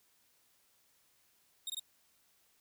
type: tone bursts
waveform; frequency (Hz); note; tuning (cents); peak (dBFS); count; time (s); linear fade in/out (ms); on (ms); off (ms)
sawtooth; 3713; A#7; -8; -34; 3; 1.67-1.796; 2; 28; 21
effects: white hiss -71 dBFS RMS until 2.6 s